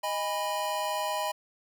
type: chord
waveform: square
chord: G# minor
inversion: second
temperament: equal with one note detuned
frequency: 622.3 / 817.8 / 987.8 Hz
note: D#5 / G#5 / B5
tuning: 0 / -27 / 0 cents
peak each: -34 / -35 / -33 dBFS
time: 0.03-1.32 s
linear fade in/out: 10 ms
effects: none